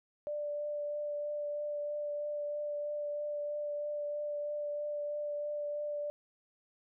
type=tone with vibrato; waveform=sine; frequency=589 Hz; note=D5; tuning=5 cents sharp; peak=-34 dBFS; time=0.27-6.1 s; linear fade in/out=0 ms; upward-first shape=triangle; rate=3.1 Hz; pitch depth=13 cents each way; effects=none